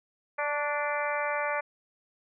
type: harmonic tone with a mistuned harmonic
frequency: 293.2 Hz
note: D4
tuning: 3 cents flat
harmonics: 2 / 3 / 4 / 5 / 6 / 7 / 8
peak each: -32 / -34 / -35 / -36 / -37 / -37 / -38 dBFS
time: 0.38-1.61 s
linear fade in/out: 10 ms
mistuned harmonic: 4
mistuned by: -24 cents
effects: none